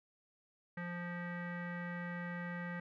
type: tone with low-pass filter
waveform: square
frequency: 174.61 Hz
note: F3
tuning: in tune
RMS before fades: -42 dBFS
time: 0.77-2.8 s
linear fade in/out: 5 ms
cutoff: 1800 Hz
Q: 7.5
effects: none